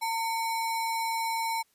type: tone with sample-and-hold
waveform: sine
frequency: 908 Hz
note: A#5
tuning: 46 cents flat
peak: -27 dBFS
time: 0.01-1.63 s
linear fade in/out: 20 ms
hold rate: 3150 Hz
effects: white hiss -69 dBFS RMS until 1.74 s + resampled to 32000 Hz